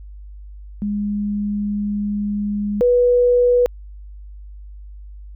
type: tone pair in turn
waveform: sine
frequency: 205.9 / 489.7 Hz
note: G#3 / B4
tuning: -15 / -15 cents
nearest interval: octave + minor third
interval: 1500 cents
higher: second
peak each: -19 / -11 dBFS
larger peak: second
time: 0.82-2.81 / 2.81-3.66 s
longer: first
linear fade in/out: 0 ms
effects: added 50 Hz sine -34 dBFS peak until 5.35 s